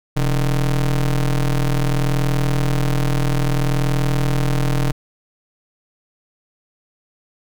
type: ring-modulated tone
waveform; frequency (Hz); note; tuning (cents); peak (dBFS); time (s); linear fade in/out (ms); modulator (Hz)
square; 76.7; D#2; -24; -13; 0.16-4.92; 10; 56.4
effects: none